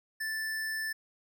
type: tone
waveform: square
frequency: 1760 Hz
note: A6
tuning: in tune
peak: -33 dBFS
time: 0.2-0.93 s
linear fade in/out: 10 ms
effects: none